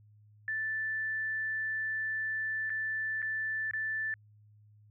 sine tone with dropouts, 1760 Hz, A6, in tune, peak -31 dBFS, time 0.48-4.14 s, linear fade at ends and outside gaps 1 ms, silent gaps 2.696-2.702 / 3.219-3.226 / 3.711-3.735 s, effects added 105 Hz sine -57 dBFS peak until 4.9 s

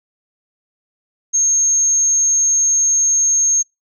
sine tone, 6450 Hz, G8, 48 cents sharp, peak -12 dBFS, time 1.33-3.63 s, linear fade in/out 20 ms, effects noise-tail reverb RT60 0.2 s tail -26 dB re dry

